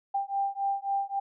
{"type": "beating tone pair", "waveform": "sine", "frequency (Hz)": [790, 793.7], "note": ["G5", "G5"], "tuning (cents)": [13, 21], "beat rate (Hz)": 3.7, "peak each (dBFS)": -30, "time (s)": [0.14, 1.2], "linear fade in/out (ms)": 10, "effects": []}